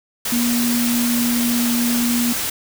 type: tone in noise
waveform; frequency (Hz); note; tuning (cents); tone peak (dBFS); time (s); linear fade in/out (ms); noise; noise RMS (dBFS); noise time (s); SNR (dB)
sine; 239.1; A#3; +44; -17; 0.32-2.33; 5; white; -23; 0.25-2.5; +3
effects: none